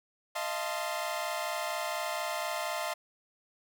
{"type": "chord", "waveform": "sawtooth", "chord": "F dominant seventh", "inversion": "third", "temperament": "equal with one note detuned", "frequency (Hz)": [622.3, 686.5, 880, 1046.5], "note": ["Eb5", "F5", "A5", "C6"], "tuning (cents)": [0, -30, 0, 0], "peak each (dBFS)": [-33, -33, -36, -35], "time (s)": [0.35, 2.94], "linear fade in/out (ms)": 10, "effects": []}